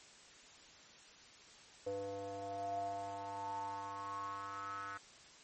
square tone with band-pass filter sweep, 99.2 Hz, G2, 21 cents sharp, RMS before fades -43 dBFS, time 1.86-4.98 s, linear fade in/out 10 ms, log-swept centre 520 to 1400 Hz, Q 9.3, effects white hiss -59 dBFS RMS until 5.43 s + MP3 32 kbps

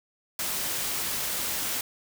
white noise, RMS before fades -30 dBFS, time 0.39-1.81 s, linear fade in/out 2 ms, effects none

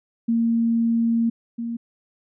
sine tone pair in turn, 230.5 / 232.9 Hz, A#3 / A#3, -19 / -1 cents, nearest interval unison, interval 18 cents, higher second, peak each -17 / -25 dBFS, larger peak first, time 0.28-1.3 / 1.58-1.77 s, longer first, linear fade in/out 10 ms, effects none

